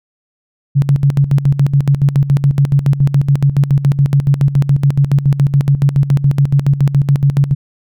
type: tone with tremolo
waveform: sine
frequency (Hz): 140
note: C#3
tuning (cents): +18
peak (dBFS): -6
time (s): 0.75-7.55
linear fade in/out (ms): 20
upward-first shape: square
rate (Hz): 7.1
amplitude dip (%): 75
effects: none